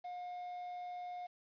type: tone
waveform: triangle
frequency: 716 Hz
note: F5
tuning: 43 cents sharp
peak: -40 dBFS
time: 0.04-1.27 s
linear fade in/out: 10 ms
effects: resampled to 11025 Hz + 11-bit